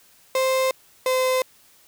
35% pulse tone pair in turn, 523.3 / 514.9 Hz, C5 / C5, 0 / -28 cents, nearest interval unison, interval 28 cents, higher first, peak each -17 dBFS, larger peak neither, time 0.35-0.71 / 1.06-1.42 s, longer neither, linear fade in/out 2 ms, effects white hiss -55 dBFS RMS until 1.87 s

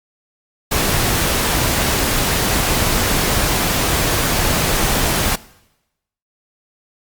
pink noise, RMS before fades -17 dBFS, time 0.71-5.36 s, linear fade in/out 10 ms, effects noise-tail reverb RT60 0.9 s tail -20 dB re dry + Opus 48 kbps

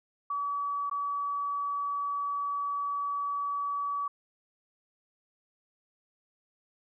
sine tone with dropouts, 1142 Hz, D6, 49 cents flat, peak -29 dBFS, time 0.3-4.08 s, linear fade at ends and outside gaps 5 ms, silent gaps 0.898-0.912 s, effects none

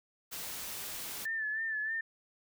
white noise, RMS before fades -41 dBFS, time 0.31-1.26 s, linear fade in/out 20 ms
sine tone with vibrato, 1760 Hz, A6, in tune, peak -32 dBFS, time 1.25-2.01 s, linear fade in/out 5 ms, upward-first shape sine, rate 3.2 Hz, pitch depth 51 cents each way
effects none

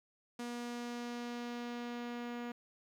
sawtooth tone with low-pass filter sweep, 240 Hz, B3, 49 cents flat, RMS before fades -42 dBFS, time 0.39-2.52 s, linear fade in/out 5 ms, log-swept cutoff 8900 to 2700 Hz, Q 0.92, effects 11-bit

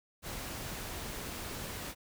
pink noise, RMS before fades -41 dBFS, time 0.22-1.95 s, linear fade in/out 50 ms, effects none

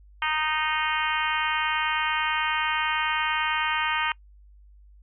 harmonic tone, 309.7 Hz, D#4, 8 cents flat, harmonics 3 / 4 / 5 / 6 / 7 / 8 / 9 / 10, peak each -29 / -30 / -31 / -32 / -32 / -33 / -34 / -34 dBFS, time 0.22-4.12 s, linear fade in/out 2 ms, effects noise-tail reverb RT60 0.1 s tail -25 dB re dry + added 50 Hz sine -49 dBFS peak until 5.02 s

